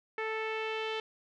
sawtooth tone with low-pass filter sweep, 440 Hz, A4, in tune, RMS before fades -35 dBFS, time 0.18-1 s, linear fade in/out 2 ms, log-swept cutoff 2100 to 3200 Hz, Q 3.1, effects none

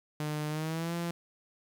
sawtooth tone with pitch glide, 151.2 to 170.7 Hz, D#3 to F3, -49 to -39 cents, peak -28 dBFS, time 0.2-1.11 s, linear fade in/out 2 ms, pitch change +210 cents, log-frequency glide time 0.48-0.94 s, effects 10-bit

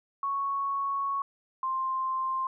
sine tone pair in turn, 1108 / 1049.7 Hz, C#6 / C6, -1 / +5 cents, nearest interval minor second, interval 94 cents, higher first, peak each -27 dBFS, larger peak neither, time 0.23-1.22 / 1.63-2.47 s, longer first, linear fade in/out 2 ms, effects none

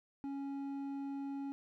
sine tone with hard clipping, 277.2 Hz, C#4, in tune, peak -40 dBFS, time 0.24-1.52 s, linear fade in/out 0 ms, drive 6 dB, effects none

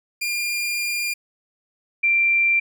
sawtooth / sine tone pair in turn, 2404 / 2361 Hz, D7 / D7, +40 / +9 cents, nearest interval unison, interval 31 cents, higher first, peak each -19 / -15 dBFS, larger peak second, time 0.21-1.14 / 2.03-2.6 s, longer first, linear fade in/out 10 ms, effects none

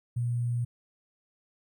sine tone with sample-and-hold, 120 Hz, B2, 49 cents flat, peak -26 dBFS, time 0.16-0.65 s, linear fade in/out 10 ms, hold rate 8820 Hz, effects none

